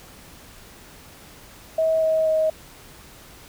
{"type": "tone with pitch steps", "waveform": "sine", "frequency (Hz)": [642, 636.5, 631], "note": ["E5", "D#5", "D#5"], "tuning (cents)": [-46, 39, 24], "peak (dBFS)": -17, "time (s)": [1.78, 2.5], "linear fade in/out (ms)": 5, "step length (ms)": 240, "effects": ["pink hiss -46 dBFS RMS until 3.48 s"]}